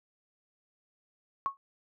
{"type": "tone with exponential decay", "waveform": "sine", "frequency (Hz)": 1100, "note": "C#6", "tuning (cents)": -14, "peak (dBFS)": -23, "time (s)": [1.46, 1.57], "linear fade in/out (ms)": 0, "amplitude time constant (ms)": 22, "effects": []}